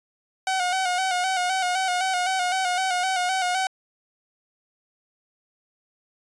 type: tone with vibrato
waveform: sawtooth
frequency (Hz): 739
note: F#5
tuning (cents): -2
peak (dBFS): -18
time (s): 0.47-3.67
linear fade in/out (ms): 2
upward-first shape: square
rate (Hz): 3.9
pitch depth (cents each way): 46
effects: resampled to 22050 Hz